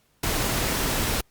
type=noise; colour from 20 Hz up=pink; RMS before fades=-25 dBFS; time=0.23-1.21 s; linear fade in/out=5 ms; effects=pink hiss -65 dBFS RMS until 1.3 s + Opus 48 kbps